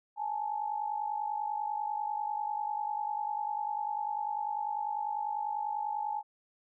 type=tone pair together; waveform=sine; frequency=835 / 885.1 Hz; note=G#5 / A5; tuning=+9 / +10 cents; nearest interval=minor second; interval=101 cents; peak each=-33 / -36 dBFS; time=0.16-6.23 s; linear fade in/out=50 ms; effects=none